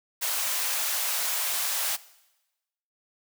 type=high-pass noise; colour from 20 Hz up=white; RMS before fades=-28 dBFS; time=0.21-1.97 s; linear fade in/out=20 ms; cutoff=580 Hz; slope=24 dB/octave; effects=noise-tail reverb RT60 1.0 s tail -19 dB re dry